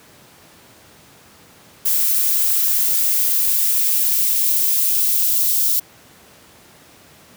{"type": "noise with high-pass filter sweep", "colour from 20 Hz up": "violet", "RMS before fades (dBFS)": -17, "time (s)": [1.85, 5.8], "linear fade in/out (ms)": 10, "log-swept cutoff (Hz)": [790, 3600], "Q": 1, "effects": ["pink hiss -47 dBFS RMS until 7.36 s", "high-pass 100 Hz 12 dB/octave"]}